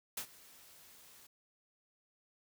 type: noise with ADSR envelope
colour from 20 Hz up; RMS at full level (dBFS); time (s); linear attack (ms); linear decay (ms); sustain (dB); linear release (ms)
white; -38; 0.17-1.27; 6; 80; -21; 6
effects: none